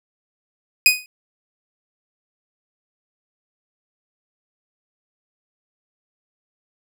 sawtooth tone with exponential decay, 2494 Hz, D#7, 3 cents sharp, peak -3 dBFS, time 0.86-1.06 s, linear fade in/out 1 ms, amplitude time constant 43 ms, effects none

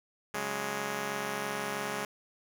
5% pulse chord, C# suspended fourth, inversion none, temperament just, 138.59 / 184.79 / 207.9 Hz, C#3 / F#3 / G#3, 0 / -2 / +2 cents, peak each -29 / -30 / -24 dBFS, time 0.34-2.05 s, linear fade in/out 2 ms, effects none

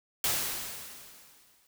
white noise with exponential decay, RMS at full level -27 dBFS, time 0.24-1.67 s, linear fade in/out 1 ms, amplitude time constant 310 ms, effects none

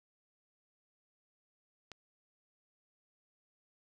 click, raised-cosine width 0.2 ms, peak -29 dBFS, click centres 1.917 s, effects none

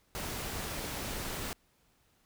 pink noise, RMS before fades -38 dBFS, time 0.15-1.53 s, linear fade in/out 0 ms, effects pink hiss -70 dBFS RMS until 2.25 s

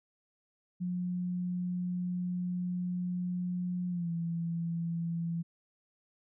sine tone with pitch glide, 179.1 to 168.07 Hz, F3 to E3, +44 to +34 cents, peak -31 dBFS, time 0.8-5.43 s, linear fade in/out 20 ms, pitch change -110 cents, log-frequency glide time 3.89-4.1 s, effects none

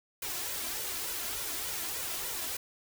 white noise with flanger, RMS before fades -36 dBFS, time 0.22-2.57 s, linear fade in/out 5 ms, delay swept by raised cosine 2 to 3 ms, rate 3.4 Hz, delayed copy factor +0.6, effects none

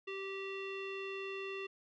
square tone with low-pass filter, 389.2 Hz, G4, 12 cents flat, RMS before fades -42 dBFS, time 0.07-1.67 s, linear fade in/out 10 ms, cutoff 2900 Hz, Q 5.1, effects none

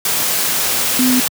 sine tone in noise, 252.7 Hz, B3, 40 cents sharp, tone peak -12 dBFS, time 0.99-1.2 s, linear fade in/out 2 ms, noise white, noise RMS -17 dBFS, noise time 0.05-1.28 s, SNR +2 dB, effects high-pass 100 Hz 12 dB/octave

